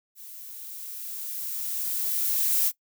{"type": "noise with level ramp", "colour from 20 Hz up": "violet", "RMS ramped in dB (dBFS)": [-44, -22], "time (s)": [0.15, 2.72], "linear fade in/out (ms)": 50, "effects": ["noise-tail reverb RT60 0.1 s tail -20 dB re dry"]}